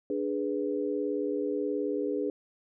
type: chord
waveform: sine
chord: G# diminished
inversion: second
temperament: equal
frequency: 293.7 / 415.3 / 493.9 Hz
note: D4 / G#4 / B4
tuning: 0 / 0 / 0 cents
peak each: -32 / -31 / -34 dBFS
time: 0.1-2.3 s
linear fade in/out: 2 ms
effects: none